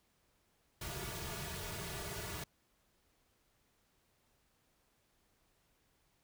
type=noise with comb filter; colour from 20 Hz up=pink; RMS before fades=-43 dBFS; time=0.81-2.44 s; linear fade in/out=5 ms; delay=3.8 ms; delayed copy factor=-0.9; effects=pink hiss -75 dBFS RMS until 6.23 s